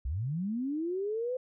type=linear sweep; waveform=sine; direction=up; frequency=55 to 517 Hz; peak=-30 dBFS; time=0.05-1.37 s; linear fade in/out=5 ms; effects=none